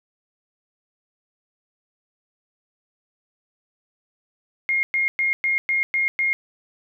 sine tone bursts, 2137 Hz, C7, 36 cents sharp, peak -18 dBFS, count 7, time 4.69-6.33 s, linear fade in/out 0 ms, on 140 ms, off 110 ms, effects none

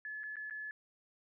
sine tone with dropouts, 1717 Hz, A6, 43 cents flat, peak -40 dBFS, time 0.05-0.71 s, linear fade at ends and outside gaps 1 ms, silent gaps 0.234-0.238 / 0.357-0.367 / 0.499-0.508 s, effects none

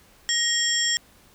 sine tone cluster, 1882 / 3247 / 5450 / 7410 Hz, A#6 / G#7 / F8 / A#8, +16 / -40 / -43 / -11 cents, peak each -26 dBFS, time 0.29-0.97 s, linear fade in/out 0 ms, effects pink hiss -55 dBFS RMS until 1.34 s

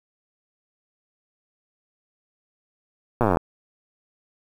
slowing click train, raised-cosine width 1 ms, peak -6 dBFS, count 17, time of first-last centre 3.21-3.371 s, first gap 8 ms, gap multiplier 1.03, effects 7-bit

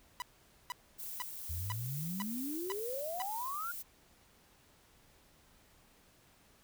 sawtooth tone bursts, 987.8 Hz, B5, in tune, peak -33 dBFS, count 7, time 0.2-3.22 s, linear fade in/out 0 ms, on 20 ms, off 480 ms
violet noise with tremolo, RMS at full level -43 dBFS, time 0.98-3.83 s, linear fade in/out 20 ms, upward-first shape triangle, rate 2.2 Hz, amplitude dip 25%
sine exponential sweep, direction up, 77.78 to 1457 Hz, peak -37 dBFS, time 1.49-3.72 s, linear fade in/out 10 ms
effects pink hiss -65 dBFS RMS until 6.63 s

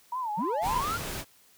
sine tone with vibrato, 930 Hz, A#5, 4 cents flat, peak -29 dBFS, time 0.12-0.81 s, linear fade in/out 5 ms, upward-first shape sine, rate 3.7 Hz, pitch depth 190 cents each way
triangle linear sweep, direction up, 147.8 to 1446 Hz, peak -27 dBFS, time 0.37-0.98 s, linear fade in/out 20 ms
pink noise, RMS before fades -35 dBFS, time 0.61-1.25 s, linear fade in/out 50 ms
effects white hiss -60 dBFS RMS until 1.57 s

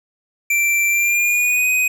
square tone with pitch glide, 2349 to 2503 Hz, D7 to D#7, 0 to +10 cents, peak -15 dBFS, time 0.5-1.88 s, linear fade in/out 5 ms, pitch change +110 cents, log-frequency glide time 0.89-1.69 s, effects none

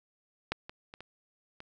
clicks, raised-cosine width 0.3 ms, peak -14 / -26 / -29 / -29 / -29 dBFS, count 5, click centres 0.52 / 0.695 / 0.939 / 1.006 / 1.604 s, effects none

